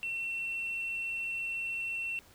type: tone with tanh clipping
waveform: triangle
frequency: 2707 Hz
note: E7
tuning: 45 cents sharp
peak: -33 dBFS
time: 0.03-2.19 s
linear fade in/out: 0 ms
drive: 5 dB
effects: pink hiss -59 dBFS RMS until 2.34 s